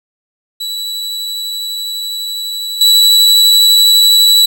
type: tone with level steps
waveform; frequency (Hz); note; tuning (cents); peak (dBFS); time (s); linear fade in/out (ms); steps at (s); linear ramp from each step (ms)
40% pulse; 3936; B7; -7; -17 / -4; 0.6-4.46; 10; 2.81; 2
effects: none